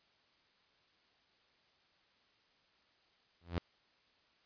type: tone with exponential growth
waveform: sawtooth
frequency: 85.9 Hz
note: F2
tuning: 28 cents flat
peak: -26 dBFS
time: 3.41-3.58 s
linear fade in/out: 0 ms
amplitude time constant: 36 ms
effects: white hiss -71 dBFS RMS until 4.45 s + resampled to 11025 Hz